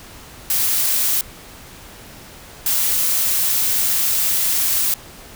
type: noise bursts at uneven times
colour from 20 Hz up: blue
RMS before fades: -18 dBFS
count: 2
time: 0.5-1.21 / 2.66-4.94 s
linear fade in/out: 2 ms
effects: pink hiss -40 dBFS RMS until 5.35 s